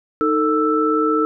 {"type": "tone cluster", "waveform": "sine", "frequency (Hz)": [309.9, 446.6, 1322], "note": ["D#4", "A4", "E6"], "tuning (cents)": [-7, 26, 5], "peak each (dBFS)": -19, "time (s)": [0.21, 1.25], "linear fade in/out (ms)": 0, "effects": []}